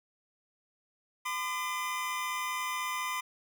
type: tone pair together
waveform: 25% pulse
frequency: 1016 / 1200.3 Hz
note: B5 / D6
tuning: +49 / +37 cents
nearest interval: minor third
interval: 288 cents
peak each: -30 / -33 dBFS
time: 1.25-3.21 s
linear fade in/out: 10 ms
effects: none